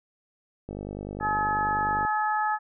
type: click train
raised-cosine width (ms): 2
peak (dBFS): -22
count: 69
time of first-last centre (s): 0.69-2.05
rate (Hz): 50
type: harmonic tone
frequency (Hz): 426.9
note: G#4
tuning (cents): +48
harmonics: 2 / 3 / 4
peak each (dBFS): -25 / -29 / -31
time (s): 1.2-2.59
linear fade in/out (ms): 50
effects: none